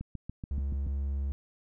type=click train; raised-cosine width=5 ms; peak=-25 dBFS; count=7; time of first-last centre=0.01-0.867 s; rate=7 Hz
type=tone; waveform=triangle; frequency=69.3 Hz; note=C#2; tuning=in tune; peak=-27 dBFS; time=0.51-1.32 s; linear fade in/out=0 ms
effects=none